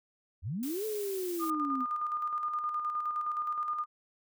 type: linear two-way sweep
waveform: sine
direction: up then down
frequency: 69.3 to 440 to 248.6 Hz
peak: -32 dBFS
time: 0.42-1.86 s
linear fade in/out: 50 ms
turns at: 0.85 s
type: noise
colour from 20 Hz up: blue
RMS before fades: -43 dBFS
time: 0.63-1.5 s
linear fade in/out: 0 ms
type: tone with tremolo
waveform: sine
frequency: 1216 Hz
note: D#6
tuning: 40 cents flat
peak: -29 dBFS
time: 1.39-3.86 s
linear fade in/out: 50 ms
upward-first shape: square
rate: 9.6 Hz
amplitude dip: 40%
effects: none